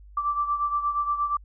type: beating tone pair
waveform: sine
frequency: 1168 / 1176.5 Hz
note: D6 / D6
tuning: -10 / +3 cents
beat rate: 8.5 Hz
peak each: -24 / -30 dBFS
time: 0.17-1.37 s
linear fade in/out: 5 ms
effects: added 50 Hz sine -45 dBFS peak until 1.44 s